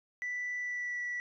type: tone with pitch glide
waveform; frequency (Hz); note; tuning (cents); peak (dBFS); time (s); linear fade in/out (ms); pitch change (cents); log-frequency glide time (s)
sine; 1975.5 to 1953.9; B6 to B6; 0 to -19; -32; 0.22-1.2; 0; -19; 0.58-0.99
effects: tanh soft clip ceiling -31 dBFS